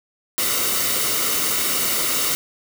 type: noise with comb filter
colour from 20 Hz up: white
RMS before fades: -21 dBFS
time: 0.38-2.35 s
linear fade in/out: 0 ms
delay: 1.2 ms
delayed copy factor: -0.55
effects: none